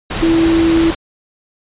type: tone in noise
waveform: sine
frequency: 329.6 Hz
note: E4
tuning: in tune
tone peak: -9 dBFS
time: 0.22-0.91 s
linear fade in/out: 10 ms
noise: pink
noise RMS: -20 dBFS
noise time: 0.1-0.95 s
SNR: +8 dB
effects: resampled to 8000 Hz